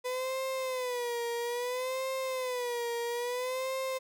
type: tone with vibrato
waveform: 35% pulse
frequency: 498 Hz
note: B4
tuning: 14 cents sharp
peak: -30 dBFS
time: 0.04-3.99 s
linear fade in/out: 20 ms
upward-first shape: sine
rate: 0.6 Hz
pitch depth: 100 cents each way
effects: none